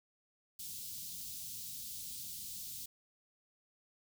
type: band-stop noise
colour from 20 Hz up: white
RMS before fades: -45 dBFS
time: 0.59-2.86 s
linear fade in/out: 5 ms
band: 210 to 3600 Hz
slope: 24 dB/octave
effects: none